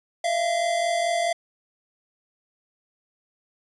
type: tone pair together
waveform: square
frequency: 640.4 / 685 Hz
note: D#5 / F5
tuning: +50 / -34 cents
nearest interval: minor second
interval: 116 cents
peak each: -30 / -23 dBFS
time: 0.24-1.33 s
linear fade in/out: 5 ms
effects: resampled to 24000 Hz